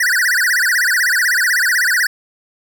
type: tone with vibrato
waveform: square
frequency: 1700 Hz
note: G#6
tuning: 40 cents sharp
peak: -13 dBFS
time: 0-2.07 s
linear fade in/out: 5 ms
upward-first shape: sine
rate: 16 Hz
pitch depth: 270 cents each way
effects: none